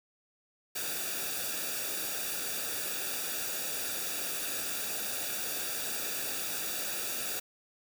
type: noise with comb filter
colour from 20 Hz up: white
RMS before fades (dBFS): -35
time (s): 0.75-7.4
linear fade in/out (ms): 10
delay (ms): 0.96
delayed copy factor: -0.7
effects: none